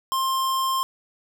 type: tone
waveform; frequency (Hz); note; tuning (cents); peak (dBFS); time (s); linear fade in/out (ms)
square; 1057; C6; +17; -22; 0.12-0.83; 0
effects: none